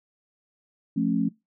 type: chord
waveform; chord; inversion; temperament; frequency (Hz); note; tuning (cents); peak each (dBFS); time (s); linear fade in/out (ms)
sine; F augmented; none; just; 174.61 / 218.3 / 272.8; F3 / A3 / C#4; 0 / -13 / -28; -27 / -25 / -25; 0.96-1.29; 10
effects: noise-tail reverb RT60 0.2 s tail -22 dB re dry